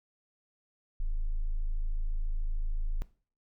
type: tone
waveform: sine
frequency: 26.9 Hz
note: A0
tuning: 38 cents flat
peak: -26 dBFS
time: 1-3.02 s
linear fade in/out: 0 ms
effects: noise-tail reverb RT60 0.4 s tail -19 dB re dry + tanh soft clip ceiling -25 dBFS